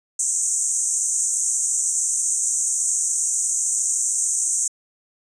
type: band-pass noise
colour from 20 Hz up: white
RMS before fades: -22 dBFS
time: 0.19-4.68 s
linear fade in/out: 5 ms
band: 6200 to 8900 Hz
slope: 96 dB/octave
effects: resampled to 22050 Hz